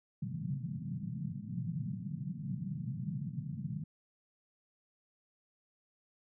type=band-pass noise; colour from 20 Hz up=pink; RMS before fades=-39 dBFS; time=0.22-3.84 s; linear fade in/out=5 ms; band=120 to 200 Hz; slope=48 dB/octave; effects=none